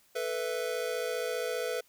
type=chord; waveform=square; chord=A suspended second; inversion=none; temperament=just; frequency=440 / 495 / 660 Hz; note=A4 / B4 / E5; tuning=0 / +4 / +2 cents; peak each=-37 / -34 / -39 dBFS; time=0.15-1.81 s; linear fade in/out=10 ms; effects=white hiss -65 dBFS RMS until 1.88 s